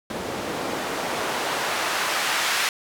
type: noise with band-pass filter sweep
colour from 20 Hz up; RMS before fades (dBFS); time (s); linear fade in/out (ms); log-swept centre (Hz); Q
white; -26; 0.1-2.69; 2; 270 to 1700; 0.73
effects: none